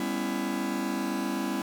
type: chord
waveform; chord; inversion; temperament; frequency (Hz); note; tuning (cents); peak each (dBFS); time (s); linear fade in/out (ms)
45% pulse; C# half-diminished seventh; second; just; 199.57 / 249.5 / 277.2 / 332.6; G3 / B3 / C#4 / E4; +31 / +18 / 0 / +16; -34; 0-1.62; 2
effects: none